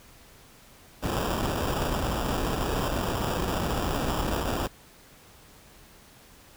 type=noise with sample-and-hold; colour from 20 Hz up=pink; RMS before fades=-28 dBFS; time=1.02-4.68 s; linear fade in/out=20 ms; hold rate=2100 Hz; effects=pink hiss -53 dBFS RMS until 6.56 s